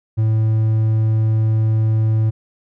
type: tone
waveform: triangle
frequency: 110 Hz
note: A2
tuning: in tune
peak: -11 dBFS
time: 0.17-2.31 s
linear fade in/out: 20 ms
effects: none